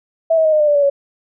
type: tone with pitch steps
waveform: sine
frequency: 654 / 639.8 / 625.9 / 612.3 / 599 / 586 / 573.3 / 560.9 Hz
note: E5 / D#5 / D#5 / D#5 / D5 / D5 / D5 / C#5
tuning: -14 / +48 / +10 / -28 / +34 / -4 / -42 / +20 cents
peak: -10 dBFS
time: 0.3-0.9 s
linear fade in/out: 10 ms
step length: 75 ms
effects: none